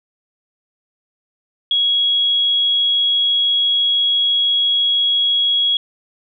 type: tone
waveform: sine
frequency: 3322 Hz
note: G#7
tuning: in tune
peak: -13 dBFS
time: 1.71-5.77 s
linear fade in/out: 2 ms
effects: none